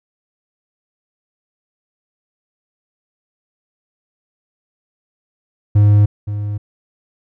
triangle tone with echo, 103.5 Hz, G#2, 5 cents flat, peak -5 dBFS, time 5.75-6.06 s, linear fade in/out 10 ms, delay 520 ms, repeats 1, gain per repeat -12 dB, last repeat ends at 6.58 s, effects none

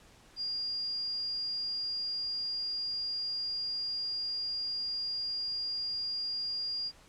sine tone, 4820 Hz, D8, 44 cents sharp, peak -32 dBFS, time 0.36-6.92 s, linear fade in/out 50 ms, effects pink hiss -59 dBFS RMS until 7.08 s + low-pass 9000 Hz 12 dB/octave

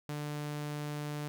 sawtooth tone, 148.1 Hz, D3, 15 cents sharp, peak -32 dBFS, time 0.09-1.28 s, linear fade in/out 0 ms, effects none

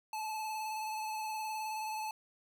square tone with vibrato, 867 Hz, A5, 26 cents flat, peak -37 dBFS, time 0.13-2.11 s, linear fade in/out 2 ms, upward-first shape sine, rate 19 Hz, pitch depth 24 cents each way, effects none

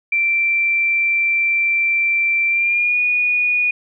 sine tone with pitch glide, 2349 to 2457 Hz, D7 to D#7, 0 to -22 cents, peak -14 dBFS, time 0.12-3.71 s, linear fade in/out 5 ms, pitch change +78 cents, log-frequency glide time 2.48-2.99 s, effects none

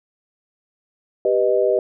sine chord, G augmented, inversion none, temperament equal with one note detuned, 392 / 493.9 / 620.5 Hz, G4 / B4 / D#5, 0 / 0 / -5 cents, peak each -19 dBFS, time 1.25-1.79 s, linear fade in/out 2 ms, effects none

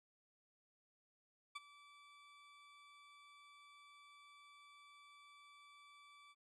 20% pulse tone with ADSR envelope, 1158 Hz, D6, 25 cents flat, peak -38 dBFS, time 1.55-6.35 s, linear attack 11 ms, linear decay 26 ms, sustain -18 dB, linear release 40 ms, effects low-pass 7000 Hz 12 dB/octave

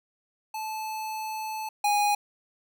square tone pair in turn, 870 / 824.5 Hz, A5 / G#5, -20 / -13 cents, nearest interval minor second, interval 93 cents, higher first, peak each -32 / -22 dBFS, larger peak second, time 0.54-1.69 / 1.84-2.15 s, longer first, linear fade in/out 5 ms, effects none

